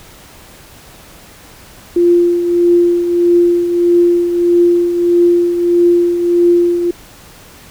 sine tone with tremolo, 347.6 Hz, F4, 8 cents flat, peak -5 dBFS, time 1.96-6.91 s, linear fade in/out 5 ms, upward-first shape triangle, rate 1.6 Hz, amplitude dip 60%, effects pink hiss -39 dBFS RMS until 7.7 s

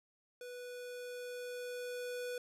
square tone with level ramp, 492.5 Hz, B4, 5 cents flat, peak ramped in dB -46 to -39 dBFS, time 0.41-2.38 s, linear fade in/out 2 ms, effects resampled to 32000 Hz

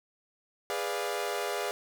sawtooth chord, G# diminished seventh, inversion none, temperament equal with one note detuned, 412.4 / 493.9 / 587.3 / 698.5 Hz, G#4 / B4 / D5 / F5, -12 / 0 / 0 / 0 cents, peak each -31 / -33 / -33 / -33 dBFS, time 0.7-1.71 s, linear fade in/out 0 ms, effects none

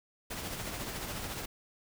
pink noise with tremolo, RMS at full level -37 dBFS, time 0.3-1.46 s, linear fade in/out 10 ms, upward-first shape triangle, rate 14 Hz, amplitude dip 45%, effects none

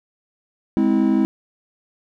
triangle chord, Ab augmented, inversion none, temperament just, 207.7 / 259.6 / 324.5 Hz, Ab3 / C4 / E4, 0 / -13 / -27 cents, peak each -17 dBFS, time 0.77-1.25 s, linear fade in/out 0 ms, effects none

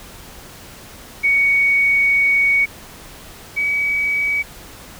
sine tone pair in turn, 2236 / 2272 Hz, C#7 / C#7, +14 / +42 cents, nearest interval unison, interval 28 cents, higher second, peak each -12 / -16 dBFS, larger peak first, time 1.23-2.66 / 3.56-4.43 s, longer first, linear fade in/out 20 ms, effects pink hiss -39 dBFS RMS until 4.99 s

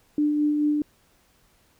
sine tone with tremolo, 297.3 Hz, D4, 21 cents sharp, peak -18 dBFS, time 0.18-0.82 s, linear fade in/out 2 ms, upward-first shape sine, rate 4.6 Hz, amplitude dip 30%, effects pink hiss -62 dBFS RMS until 1.79 s

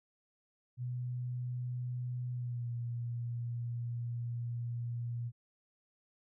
sine tone with pitch glide, 123.8 to 118.96 Hz, B2 to A#2, +5 to +36 cents, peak -35 dBFS, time 0.77-5.32 s, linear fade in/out 50 ms, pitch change -69 cents, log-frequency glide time 2.32-2.7 s, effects none

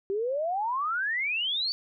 sine exponential sweep, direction up, 381.6 to 4604 Hz, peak -26 dBFS, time 0.1-1.72 s, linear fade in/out 0 ms, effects none

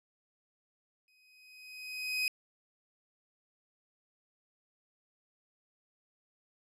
30% pulse tone with exponential growth, 2513 Hz, D#7, 17 cents sharp, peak -25 dBFS, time 1.08-2.28 s, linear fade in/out 1 ms, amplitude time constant 260 ms, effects low-pass 12000 Hz 12 dB/octave

